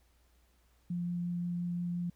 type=tone with vibrato; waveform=sine; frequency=174.61 Hz; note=F3; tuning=in tune; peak=-32 dBFS; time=0.9-2.1 s; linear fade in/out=5 ms; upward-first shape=triangle; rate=5.7 Hz; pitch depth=8 cents each way; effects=added 60 Hz sine -66 dBFS peak until 2.15 s + pink hiss -72 dBFS RMS until 2.15 s